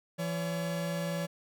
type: tone pair together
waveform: 45% pulse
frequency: 168.7 / 567.8 Hz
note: E3 / C#5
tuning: +40 / +41 cents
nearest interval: octave + major sixth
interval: 2101 cents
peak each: -33 / -36 dBFS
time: 0.18-1.27 s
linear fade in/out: 20 ms
effects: none